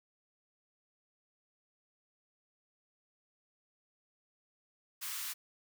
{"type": "high-pass noise", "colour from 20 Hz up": "white", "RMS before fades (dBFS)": -40, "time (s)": [5.01, 5.34], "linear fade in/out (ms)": 20, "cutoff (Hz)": 980, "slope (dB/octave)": 48, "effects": []}